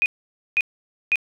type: tone bursts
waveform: sine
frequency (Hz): 2483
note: D#7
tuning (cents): -4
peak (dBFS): -15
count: 3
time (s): 0.02-1.157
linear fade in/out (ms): 0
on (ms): 39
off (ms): 510
effects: none